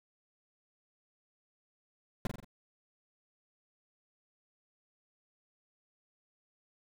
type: noise with echo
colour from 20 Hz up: brown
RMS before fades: -32 dBFS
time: 2.25-2.27 s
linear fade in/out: 2 ms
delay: 44 ms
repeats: 4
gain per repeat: -5 dB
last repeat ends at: 2.446 s
effects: none